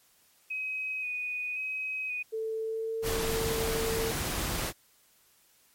sine tone with vibrato, 2507 Hz, D#7, 12 cents sharp, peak -31 dBFS, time 0.5-2.23 s, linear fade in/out 10 ms, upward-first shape square, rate 0.94 Hz, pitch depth 18 cents each way
sine tone with pitch glide, 443.2 to 449.9 Hz, A4 to A4, +13 to +39 cents, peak -30 dBFS, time 2.32-4.12 s, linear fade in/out 20 ms, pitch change +26 cents, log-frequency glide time 2.6-3.01 s
pink noise, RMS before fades -32 dBFS, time 3.02-4.73 s, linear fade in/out 50 ms
effects white hiss -64 dBFS RMS until 5.74 s + MP3 64 kbps

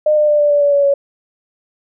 sine tone with pitch steps, 608 / 601 / 594.1 / 587.3 / 580.5 / 573.9 / 567.3 / 560.8 Hz, D#5 / D5 / D5 / D5 / D5 / D5 / C#5 / C#5, -40 / +40 / +20 / 0 / -20 / -40 / +40 / +20 cents, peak -9 dBFS, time 0.06-0.94 s, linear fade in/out 5 ms, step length 110 ms, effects none

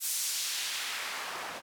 white noise with band-pass filter sweep, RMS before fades -35 dBFS, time 0-1.62 s, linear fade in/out 50 ms, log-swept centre 9600 to 670 Hz, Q 0.84, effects none

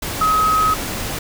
sine tone in noise, 1271 Hz, D#6, 36 cents sharp, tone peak -13 dBFS, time 0.21-0.74 s, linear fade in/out 5 ms, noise pink, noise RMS -25 dBFS, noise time 0.02-1.19 s, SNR +9 dB, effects none

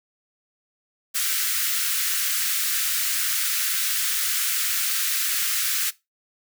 white high-pass noise, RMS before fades -24 dBFS, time 1.14-5.91 s, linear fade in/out 20 ms, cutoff 1300 Hz, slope 48 dB/octave, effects noise-tail reverb RT60 0.2 s tail -18 dB re dry

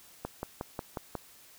click train, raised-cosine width 1 ms, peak -20 dBFS, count 6, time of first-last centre 0.25-1.153 s, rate 5.54 Hz, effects white hiss -56 dBFS RMS until 1.58 s

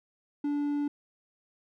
triangle tone, 290 Hz, D4, 22 cents flat, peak -25 dBFS, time 0.44-0.88 s, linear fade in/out 5 ms, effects none

